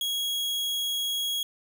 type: tone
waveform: 40% pulse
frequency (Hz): 3313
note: G#7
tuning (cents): -5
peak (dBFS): -26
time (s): 0.01-1.43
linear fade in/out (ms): 2
effects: none